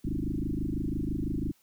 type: tone with frequency modulation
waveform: sine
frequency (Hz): 164.81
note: E3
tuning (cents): 0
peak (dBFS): -28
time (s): 0.04-1.52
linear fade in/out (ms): 10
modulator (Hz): 26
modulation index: 6.2
effects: white hiss -66 dBFS RMS until 1.62 s